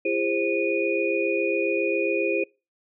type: tone cluster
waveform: sine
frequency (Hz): 338.9 / 406.2 / 527 / 2462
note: E4 / G#4 / C5 / D#7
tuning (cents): +48 / -38 / +12 / -19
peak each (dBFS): -27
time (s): 0.05-2.44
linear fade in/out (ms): 5
effects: noise-tail reverb RT60 0.3 s tail -26 dB re dry